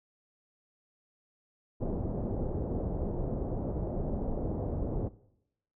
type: low-pass noise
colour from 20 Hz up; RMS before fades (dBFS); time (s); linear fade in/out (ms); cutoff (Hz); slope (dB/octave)
pink; -33; 1.8-5.09; 20; 630; 24
effects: noise-tail reverb RT60 0.8 s tail -19 dB re dry